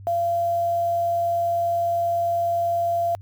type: tone with quantisation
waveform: sine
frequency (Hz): 685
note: F5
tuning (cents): -34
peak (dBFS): -19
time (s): 0.07-3.15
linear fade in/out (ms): 0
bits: 7
effects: added 98 Hz sine -38 dBFS peak until 3.21 s + MP3 96 kbps